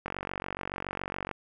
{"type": "click train", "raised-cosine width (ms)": 0.5, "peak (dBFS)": -18, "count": 60, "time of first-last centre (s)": [0.06, 1.313], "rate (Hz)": 47.1, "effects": []}